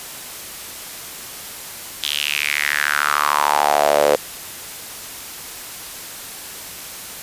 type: tone with high-pass filter sweep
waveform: sawtooth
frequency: 73.42 Hz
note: D2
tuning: in tune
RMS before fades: -18 dBFS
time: 2.03-4.16 s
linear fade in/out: 5 ms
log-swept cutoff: 3400 to 500 Hz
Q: 4.9
effects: white hiss -33 dBFS RMS until 7.22 s + resampled to 32000 Hz